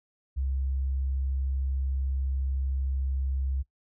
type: tone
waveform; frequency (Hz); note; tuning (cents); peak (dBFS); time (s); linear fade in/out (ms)
sine; 66.8; C2; +36; -26; 0.36-3.63; 20
effects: noise-tail reverb RT60 0.1 s tail -20 dB re dry